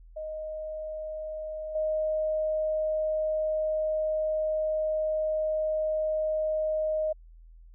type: tone with level steps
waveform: sine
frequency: 622.3 Hz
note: D#5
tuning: in tune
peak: -33 / -25 dBFS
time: 0.16-7.13 s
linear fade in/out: 10 ms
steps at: 1.75 s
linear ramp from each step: 5 ms
effects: added 41 Hz sine -48 dBFS peak until 7.74 s